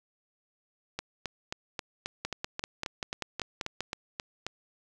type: two click trains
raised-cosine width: 0.2 ms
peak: -16 / -15 dBFS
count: 14 / 9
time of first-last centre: 0.99-4.466 / 2.25-3.806 s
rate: 3.74 / 5.14 Hz
effects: none